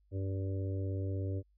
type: harmonic tone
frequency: 96.5 Hz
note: G2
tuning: 27 cents flat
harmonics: 1 / 3 / 4 / 5 / 6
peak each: -33 / -43 / -45 / -47 / -49 dBFS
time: 0.11-1.43 s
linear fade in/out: 50 ms
effects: added 50 Hz sine -66 dBFS peak until 1.57 s